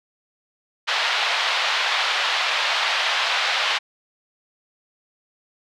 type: band-pass noise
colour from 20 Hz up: white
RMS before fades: -22 dBFS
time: 0.87-3.79 s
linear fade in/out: 20 ms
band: 650 to 3900 Hz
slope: 24 dB/octave
effects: none